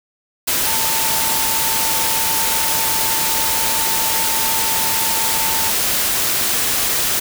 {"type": "tone in noise", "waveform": "sine", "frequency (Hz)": 895, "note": "A5", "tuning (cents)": 29, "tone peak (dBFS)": -25, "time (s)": [0.66, 5.71], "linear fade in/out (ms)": 10, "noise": "white", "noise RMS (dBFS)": -18, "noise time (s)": [0.47, 7.2], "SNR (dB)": -10, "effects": []}